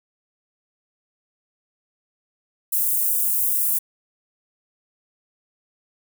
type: high-pass noise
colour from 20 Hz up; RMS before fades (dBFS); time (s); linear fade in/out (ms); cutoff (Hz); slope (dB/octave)
white; -21; 2.72-3.79; 10; 9800; 24
effects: none